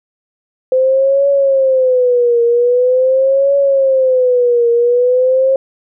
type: tone with vibrato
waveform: sine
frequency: 513 Hz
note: C5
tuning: 34 cents flat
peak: -8 dBFS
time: 0.72-5.56 s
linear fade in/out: 2 ms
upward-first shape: triangle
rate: 0.44 Hz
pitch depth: 160 cents each way
effects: none